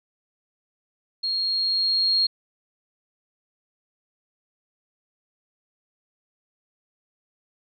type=tone with level ramp; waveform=sine; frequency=4261 Hz; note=C8; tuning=31 cents sharp; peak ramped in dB=-23 to -17 dBFS; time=1.23-2.27 s; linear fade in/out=10 ms; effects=none